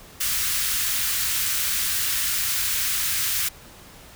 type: band-stop noise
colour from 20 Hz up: white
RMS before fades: -24 dBFS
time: 0.2-3.49 s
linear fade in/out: 10 ms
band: 110 to 1300 Hz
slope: 24 dB/octave
effects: pink hiss -46 dBFS RMS until 4.15 s